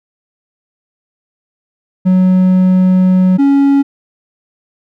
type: tone pair in turn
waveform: triangle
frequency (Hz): 185 / 278.6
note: F#3 / C#4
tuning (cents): 0 / +9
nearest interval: perfect fifth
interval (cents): 709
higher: second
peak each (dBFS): -4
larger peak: neither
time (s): 2.05-3.38 / 3.38-3.83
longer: first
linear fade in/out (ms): 20
effects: none